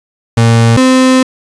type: tone pair in turn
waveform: 35% pulse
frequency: 115.2 / 258.6 Hz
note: A#2 / C4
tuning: -20 / -20 cents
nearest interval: octave + major second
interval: 1400 cents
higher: second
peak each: -3 dBFS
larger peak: neither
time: 0.37-0.77 / 0.77-1.23 s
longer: second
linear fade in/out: 5 ms
effects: resampled to 22050 Hz + 7-bit